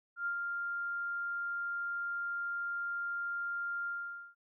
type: tone with ADSR envelope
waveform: sine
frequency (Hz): 1396.9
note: F6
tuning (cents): 0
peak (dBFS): -31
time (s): 0.16-4.35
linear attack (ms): 100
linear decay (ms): 89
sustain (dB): -3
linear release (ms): 480
effects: none